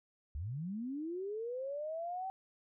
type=linear sweep; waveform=sine; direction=up; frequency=63.5 to 775 Hz; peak=-37 dBFS; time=0.35-2.3 s; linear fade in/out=0 ms; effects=none